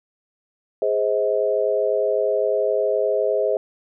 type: chord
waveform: sine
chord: Ab major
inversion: none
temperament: equal with one note detuned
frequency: 415.3 / 523.3 / 635 Hz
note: Ab4 / C5 / Eb5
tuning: 0 / 0 / +35 cents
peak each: -22 dBFS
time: 0.82-3.57 s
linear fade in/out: 2 ms
effects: none